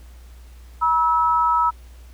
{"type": "tone pair together", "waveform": "sine", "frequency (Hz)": [962.2, 1300], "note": ["B5", "E6"], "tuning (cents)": [-45, -24], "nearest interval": "perfect fourth", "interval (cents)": 521, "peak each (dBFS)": -18, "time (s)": [0.81, 1.71], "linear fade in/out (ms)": 20, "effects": ["added 60 Hz sine -40 dBFS peak until 2.13 s", "pink hiss -54 dBFS RMS until 2.13 s"]}